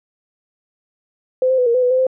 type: tone with pitch steps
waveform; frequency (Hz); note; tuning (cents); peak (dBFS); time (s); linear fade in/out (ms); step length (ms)
sine; 513 / 521 / 498.7 / 467.7 / 506 / 495.1 / 514 / 519; C5 / C5 / B4 / A#4 / B4 / B4 / C5 / C5; -34 / -7 / +17 / +6 / +42 / +4 / -31 / -14; -12; 1.42-2.068; 2; 81
effects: none